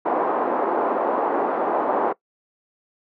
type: band-pass noise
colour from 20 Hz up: white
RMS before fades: -22 dBFS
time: 0.05-2.13 s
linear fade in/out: 10 ms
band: 300 to 970 Hz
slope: 24 dB/octave
effects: noise-tail reverb RT60 0.1 s tail -21 dB re dry